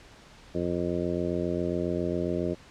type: harmonic tone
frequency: 87.31 Hz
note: F2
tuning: in tune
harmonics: 1 / 2 / 3 / 4 / 5 / 6 / 7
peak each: -37 / -33 / -34 / -31 / -35 / -37 / -35 dBFS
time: 0.54-2.55 s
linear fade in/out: 20 ms
effects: pink hiss -52 dBFS RMS until 2.7 s + low-pass 6000 Hz 12 dB/octave